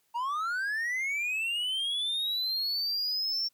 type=linear sweep; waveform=triangle; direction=up; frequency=913 to 5480 Hz; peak=-27 dBFS; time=0.14-3.49 s; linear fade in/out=20 ms; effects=white hiss -72 dBFS RMS until 3.53 s + high-pass 60 Hz 12 dB/octave